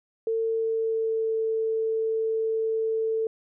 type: tone with pitch glide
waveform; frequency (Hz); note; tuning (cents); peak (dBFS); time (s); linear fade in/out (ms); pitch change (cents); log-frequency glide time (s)
sine; 449.7 to 444.8; A4 to A4; +38 to +19; -23; 0.27-3.27; 2; -19; 0.57-1.36
effects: none